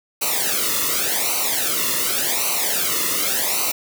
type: noise with flanger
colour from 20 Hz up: white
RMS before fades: -21 dBFS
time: 0.21-3.72 s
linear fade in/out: 10 ms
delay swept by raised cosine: 0.58 to 1.3 ms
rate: 0.88 Hz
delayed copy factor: -0.9
effects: none